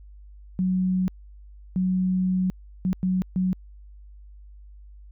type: tone bursts at uneven times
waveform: sine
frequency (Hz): 185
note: F#3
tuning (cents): 0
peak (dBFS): -20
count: 5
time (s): 0.59-1.08 / 1.76-2.5 / 2.85-2.93 / 3.03-3.22 / 3.36-3.53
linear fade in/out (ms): 0
effects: added 50 Hz sine -43 dBFS peak until 5.11 s